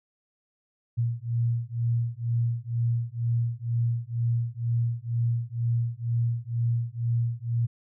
sine beating tone pair, 116.54 / 118.64 Hz, A#2 / A#2, 0 / +31 cents, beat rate 2.1 Hz, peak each -27 dBFS, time 0.97-7.67 s, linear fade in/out 20 ms, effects none

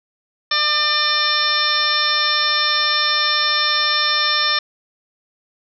harmonic tone, 599 Hz, D5, 34 cents sharp, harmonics 1 / 2 / 3 / 4 / 5 / 6 / 7 / 8 / 9, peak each -33 / -22 / -22 / -27 / -31 / -21 / -25 / -32 / -21 dBFS, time 0.51-4.59 s, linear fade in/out 5 ms, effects none

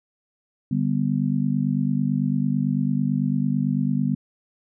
sine chord, G major, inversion second, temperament just, 147 / 196 / 245 Hz, D3 / G3 / B3, +2 / 0 / -14 cents, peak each -24 dBFS, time 0.71-4.15 s, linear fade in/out 5 ms, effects none

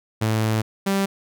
sawtooth tone pair in turn, 109.8 / 195.98 Hz, A2 / G3, -3 / 0 cents, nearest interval minor seventh, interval 1003 cents, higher second, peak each -15 dBFS, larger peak neither, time 0.21-0.62 / 0.86-1.06 s, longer first, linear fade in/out 10 ms, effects none

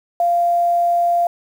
sine tone with quantisation, 693 Hz, F5, 14 cents flat, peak -13 dBFS, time 0.2-1.27 s, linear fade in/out 2 ms, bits 7, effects none

